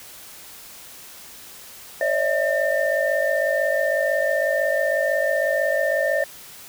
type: tone cluster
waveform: sine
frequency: 549 / 595 / 651 / 1803 Hz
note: C#5 / D5 / E5 / A6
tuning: -17 / +22 / -22 / +42 cents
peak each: -24 dBFS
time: 2.01-6.24 s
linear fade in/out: 2 ms
effects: white hiss -42 dBFS RMS until 6.68 s